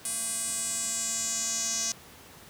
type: tone with band-pass filter sweep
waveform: square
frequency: 226.4 Hz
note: A3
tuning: 50 cents sharp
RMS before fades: -31 dBFS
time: 0.05-1.92 s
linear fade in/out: 2 ms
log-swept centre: 9300 to 6200 Hz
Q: 5.2
effects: pink hiss -50 dBFS RMS until 2.49 s + high-pass 80 Hz 12 dB/octave